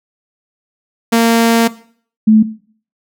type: tone pair in turn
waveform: sawtooth / sine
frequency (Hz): 230 / 217.1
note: A#3 / A3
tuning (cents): -23 / -23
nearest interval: minor second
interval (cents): 100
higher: first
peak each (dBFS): -4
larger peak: neither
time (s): 1.12-1.68 / 2.27-2.43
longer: first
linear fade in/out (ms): 10
effects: noise-tail reverb RT60 0.5 s tail -17 dB re dry